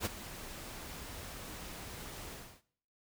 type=noise with ADSR envelope; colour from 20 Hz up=pink; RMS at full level=-33 dBFS; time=0-2.62 s; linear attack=57 ms; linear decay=20 ms; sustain=-13 dB; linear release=310 ms; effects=noise-tail reverb RT60 0.6 s tail -19 dB re dry